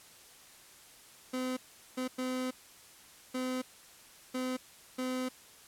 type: tone bursts at uneven times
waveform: 30% pulse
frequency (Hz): 255.6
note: C4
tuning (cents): -40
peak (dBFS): -30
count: 6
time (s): 1.33-1.57 / 1.97-2.08 / 2.18-2.51 / 3.34-3.62 / 4.34-4.57 / 4.98-5.29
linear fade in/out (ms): 10
effects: white hiss -56 dBFS RMS until 5.67 s + low-pass 12000 Hz 12 dB/octave